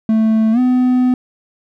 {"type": "tone with pitch glide", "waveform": "triangle", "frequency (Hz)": [220.5, 251.8], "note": ["A3", "B3"], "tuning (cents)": [4, 34], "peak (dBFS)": -8, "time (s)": [0.09, 1.14], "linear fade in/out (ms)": 2, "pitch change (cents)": 230, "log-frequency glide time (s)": [0.52, 0.59], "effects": []}